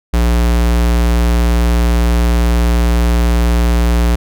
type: tone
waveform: square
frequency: 58.9 Hz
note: A#1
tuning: 19 cents sharp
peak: -10 dBFS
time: 0.13-4.16 s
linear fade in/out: 10 ms
effects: none